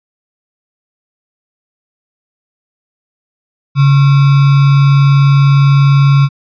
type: tone with sample-and-hold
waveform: sine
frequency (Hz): 139.4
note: C#3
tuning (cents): +10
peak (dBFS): -4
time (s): 3.75-6.29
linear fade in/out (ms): 50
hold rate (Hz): 1225
effects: resampled to 11025 Hz